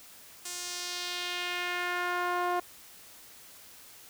sawtooth tone with band-pass filter sweep, 355.2 Hz, F4, 29 cents sharp, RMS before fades -33 dBFS, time 0.45-2.6 s, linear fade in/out 5 ms, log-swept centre 7800 to 850 Hz, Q 1.5, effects white hiss -52 dBFS RMS until 4.09 s

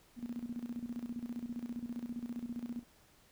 sine tone with tremolo, 238.5 Hz, A#3, 40 cents sharp, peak -36 dBFS, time 0.16-2.84 s, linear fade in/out 50 ms, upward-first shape square, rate 15 Hz, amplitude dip 75%, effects pink hiss -65 dBFS RMS until 3.31 s

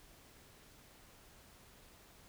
silence, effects pink hiss -61 dBFS RMS until 2.28 s

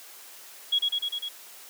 sine tone with echo, 3322 Hz, G#7, in tune, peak -20 dBFS, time 0.72-0.79 s, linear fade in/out 10 ms, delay 100 ms, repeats 5, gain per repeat -2 dB, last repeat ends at 1.29 s, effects white hiss -47 dBFS RMS until 1.69 s + high-pass 400 Hz 12 dB/octave

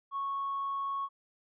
sine tone with hard clipping, 1104 Hz, C#6, 7 cents flat, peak -32 dBFS, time 0.11-1.09 s, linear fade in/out 50 ms, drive 1 dB, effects resampled to 11025 Hz

